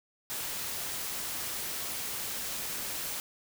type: noise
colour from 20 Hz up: white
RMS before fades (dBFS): -36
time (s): 0.3-3.2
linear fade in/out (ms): 0
effects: none